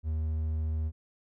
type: tone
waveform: triangle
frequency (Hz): 78.5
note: D#2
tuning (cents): +16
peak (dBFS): -26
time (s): 0.03-0.92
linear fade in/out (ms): 50
effects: none